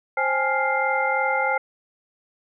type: tone cluster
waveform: sine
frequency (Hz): 527 / 807 / 850 / 1401 / 2096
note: C5 / G#5 / G#5 / F6 / C7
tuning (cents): +12 / -50 / +40 / +5 / +2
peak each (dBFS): -26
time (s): 0.17-1.58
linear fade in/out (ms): 5
effects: none